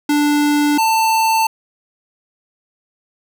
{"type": "tone pair in turn", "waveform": "square", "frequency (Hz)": [293.7, 890.6], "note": ["D4", "A5"], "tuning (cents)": [0, 21], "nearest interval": "octave + perfect fifth", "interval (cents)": 1921, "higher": "second", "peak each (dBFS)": -13, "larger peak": "neither", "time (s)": [[0.09, 0.78], [0.78, 1.47]], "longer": "neither", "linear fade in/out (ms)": 5, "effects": []}